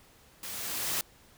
white noise with level ramp, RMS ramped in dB -40 to -30 dBFS, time 0.43-1.01 s, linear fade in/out 2 ms, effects pink hiss -59 dBFS RMS until 1.37 s

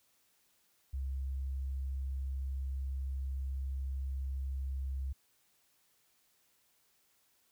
sine tone, 66.9 Hz, C2, 39 cents sharp, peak -34 dBFS, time 0.93-5.13 s, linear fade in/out 10 ms, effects white hiss -72 dBFS RMS until 7.51 s

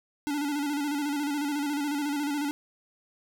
square tone with vibrato, 289.9 Hz, D4, 22 cents flat, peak -28 dBFS, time 0.27-2.51 s, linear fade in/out 0 ms, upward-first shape square, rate 14 Hz, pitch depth 48 cents each way, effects none

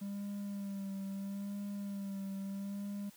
triangle tone with vibrato, 198.5 Hz, G3, 22 cents sharp, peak -36 dBFS, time 0.01-3.1 s, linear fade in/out 10 ms, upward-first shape sine, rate 0.76 Hz, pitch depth 32 cents each way, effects white hiss -61 dBFS RMS until 3.16 s

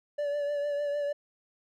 triangle tone with vibrato, 579 Hz, D5, 25 cents flat, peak -26 dBFS, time 0.18-1.13 s, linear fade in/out 10 ms, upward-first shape triangle, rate 6.6 Hz, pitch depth 33 cents each way, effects none

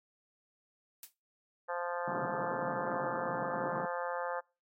blue noise with exponential decay, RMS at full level -41 dBFS, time 1.03-1.14 s, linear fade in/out 1 ms, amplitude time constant 22 ms
harmonic tone, 174.61 Hz, F3, in tune, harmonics 3 / 4 / 5 / 6 / 7 / 8 / 9 / 10, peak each -38 / -43 / -40 / -44 / -43 / -49 / -45 / -48 dBFS, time 1.68-4.41 s, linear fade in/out 20 ms
pink band-pass noise, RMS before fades -40 dBFS, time 2.07-3.86 s, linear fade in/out 5 ms, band 130 to 1400 Hz, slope 96 dB/octave
effects noise-tail reverb RT60 0.3 s tail -25 dB re dry + AAC 48 kbps

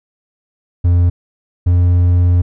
triangle tone pair in turn, 87.5 / 88.31 Hz, F2 / F2, +4 / +20 cents, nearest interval unison, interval 16 cents, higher second, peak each -6 dBFS, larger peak neither, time 0.84-1.1 / 1.66-2.42 s, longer second, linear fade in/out 10 ms, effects none

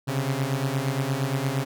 sawtooth beating tone pair, 130.81 / 139.41 Hz, C3 / C#3, 0 / +10 cents, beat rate 8.6 Hz, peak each -23 dBFS, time 0.07-1.65 s, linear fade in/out 20 ms, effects none

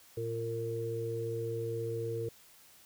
harmonic tone, 114.6 Hz, A#2, 29 cents flat, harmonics 1 / 3 / 4, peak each -38 / -42 / -35 dBFS, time 0.17-2.29 s, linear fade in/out 5 ms, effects white hiss -59 dBFS RMS until 2.85 s

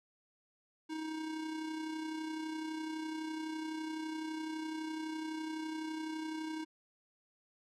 square tone with amplitude modulation, 315.2 Hz, D#4, 23 cents sharp, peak -37 dBFS, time 0.89-6.65 s, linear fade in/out 20 ms, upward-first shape sine, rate 31.9 Hz, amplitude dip 40%, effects low-pass 7000 Hz 12 dB/octave

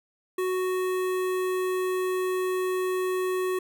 square tone with notch filter, 370 Hz, F#4, in tune, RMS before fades -27 dBFS, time 0.38-3.59 s, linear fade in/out 5 ms, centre 5000 Hz, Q 0.95, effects none

